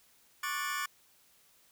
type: chord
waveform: sawtooth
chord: D major seventh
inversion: third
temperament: just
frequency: 1101.2 / 1174.7 / 1468.3 / 1762 Hz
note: C#6 / D6 / F#6 / A6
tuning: -12 / 0 / -14 / +2 cents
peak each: -35 / -34 / -36 / -34 dBFS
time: 0.43-0.86 s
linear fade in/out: 5 ms
effects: white hiss -65 dBFS RMS until 1.71 s